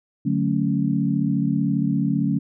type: chord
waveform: sine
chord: D major seventh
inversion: none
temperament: equal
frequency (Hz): 146.83 / 185 / 220 / 277.2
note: D3 / F#3 / A3 / C#4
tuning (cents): 0 / 0 / 0 / 0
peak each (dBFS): -24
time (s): 0.25-2.39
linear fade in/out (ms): 10
effects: none